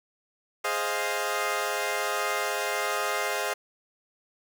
15% pulse chord, F minor seventh, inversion first, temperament equal, 415.3 / 523.3 / 622.3 / 698.5 Hz, Ab4 / C5 / Eb5 / F5, 0 / 0 / 0 / 0 cents, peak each -26 dBFS, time 0.64-3.54 s, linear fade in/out 10 ms, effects none

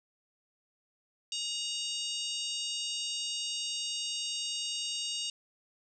harmonic tone with a mistuned harmonic, 930 Hz, A#5, 4 cents flat, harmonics 3 / 4 / 5 / 6 / 7 / 8 / 9, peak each -37 / -39 / -41 / -43 / -44 / -45 / -46 dBFS, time 1.32-5.3 s, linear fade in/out 2 ms, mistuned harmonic 3, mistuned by +37 cents, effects none

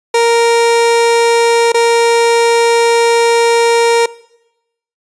30% pulse tone with dropouts, 466.2 Hz, A#4, in tune, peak -5 dBFS, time 0.14-4.06 s, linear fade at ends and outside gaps 5 ms, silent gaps 1.721-1.743 s, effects noise-tail reverb RT60 0.9 s tail -21 dB re dry + resampled to 22050 Hz

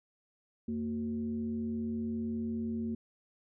sine tone with frequency modulation, 228.7 Hz, A#3, 33 cents flat, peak -32 dBFS, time 0.68-2.95 s, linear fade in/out 5 ms, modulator 141 Hz, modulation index 0.52, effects none

